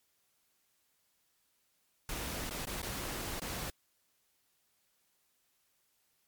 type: noise with dropouts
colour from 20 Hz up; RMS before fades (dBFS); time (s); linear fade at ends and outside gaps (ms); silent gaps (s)
pink; -39; 2.09-3.7; 2; 2.495-2.508 / 2.653-2.67 / 2.818-2.828 / 3.397-3.418
effects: white hiss -75 dBFS RMS until 6.27 s + MP3 96 kbps